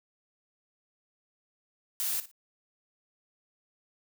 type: noise with echo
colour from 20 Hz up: blue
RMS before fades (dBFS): -31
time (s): 2-2.2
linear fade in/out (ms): 0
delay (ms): 57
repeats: 2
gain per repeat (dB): -14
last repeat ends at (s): 2.314
effects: none